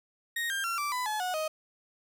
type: tone with pitch steps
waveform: 35% pulse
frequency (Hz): 1864.7 / 1595.4 / 1365 / 1167.9 / 999.3 / 855 / 731.5 / 625.9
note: A#6 / G6 / F6 / D6 / B5 / A5 / F#5 / D#5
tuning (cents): 0 / +30 / -40 / -10 / +20 / -50 / -20 / +10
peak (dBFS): -28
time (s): 0.36-1.48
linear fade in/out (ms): 5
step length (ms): 140
effects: 11-bit